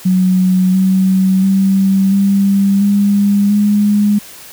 sine tone with pitch steps, 185 / 189.11 / 193.3 / 197.59 / 202 / 206.5 Hz, F#3 / F#3 / G3 / G3 / G#3 / G#3, 0 / +38 / -24 / +14 / -48 / -10 cents, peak -8 dBFS, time 0.05-4.19 s, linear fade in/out 10 ms, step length 690 ms, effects white hiss -35 dBFS RMS until 4.52 s

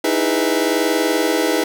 sawtooth chord, E major seventh, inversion third, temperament just, 309 / 329.6 / 412 / 494.4 Hz, D#4 / E4 / G#4 / B4, -12 / 0 / -14 / +2 cents, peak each -17 dBFS, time 0.04-1.64 s, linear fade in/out 5 ms, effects none

